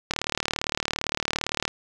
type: click train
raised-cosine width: 0.2 ms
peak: -7 dBFS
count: 60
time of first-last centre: 0.11-1.679 s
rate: 37.6 Hz
effects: none